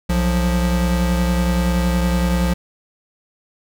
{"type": "tone pair together", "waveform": "square", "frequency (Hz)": [62.2, 175.93], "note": ["B1", "F3"], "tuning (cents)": [13, 13], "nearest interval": "octave + tritone", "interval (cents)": 1800, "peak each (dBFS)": -19, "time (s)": [0.09, 2.54], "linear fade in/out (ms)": 10, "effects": []}